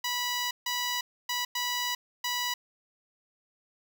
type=tone bursts at uneven times; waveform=10% pulse; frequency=980 Hz; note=B5; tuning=14 cents flat; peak=-20 dBFS; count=5; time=0.04-0.51 / 0.66-1.01 / 1.29-1.45 / 1.55-1.95 / 2.24-2.54 s; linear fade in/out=5 ms; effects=none